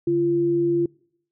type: tone pair together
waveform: sine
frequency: 144.4 / 343 Hz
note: D3 / F4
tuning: -29 / -31 cents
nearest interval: octave + minor third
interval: 1498 cents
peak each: -29 / -18 dBFS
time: 0.07-0.86 s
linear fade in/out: 5 ms
effects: noise-tail reverb RT60 0.7 s tail -26 dB re dry